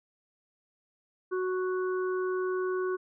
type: harmonic tone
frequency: 370 Hz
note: F#4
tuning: in tune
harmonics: 1 / 3 / 4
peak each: -28 / -38 / -40 dBFS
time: 1.31-2.97 s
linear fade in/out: 20 ms
effects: none